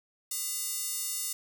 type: tone with high-pass filter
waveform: square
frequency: 406.4 Hz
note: G#4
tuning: 38 cents flat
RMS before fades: -34 dBFS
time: 0.31-1.33 s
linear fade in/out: 5 ms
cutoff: 7400 Hz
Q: 1.2
effects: none